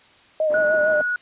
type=tone with vibrato; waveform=sine; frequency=616 Hz; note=D#5; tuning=17 cents flat; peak=-17 dBFS; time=0.4-1.01 s; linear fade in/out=2 ms; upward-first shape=sine; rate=6.6 Hz; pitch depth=43 cents each way
type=band-pass noise; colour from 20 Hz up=pink; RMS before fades=-37 dBFS; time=0.5-1.02 s; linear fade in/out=0 ms; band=220 to 940 Hz; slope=12 dB/octave
type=tone; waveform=sine; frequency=1460 Hz; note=F#6; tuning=24 cents flat; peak=-20 dBFS; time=0.54-1.16 s; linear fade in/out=2 ms
effects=white hiss -52 dBFS RMS until 1.21 s + resampled to 8000 Hz